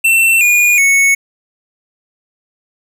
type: tone with pitch steps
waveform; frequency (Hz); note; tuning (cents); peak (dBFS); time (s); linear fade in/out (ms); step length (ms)
square; 2690 / 2438 / 2210; E7 / D#7 / C#7; +34 / -36 / -6; -8; 0.04-1.15; 10; 370
effects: 8-bit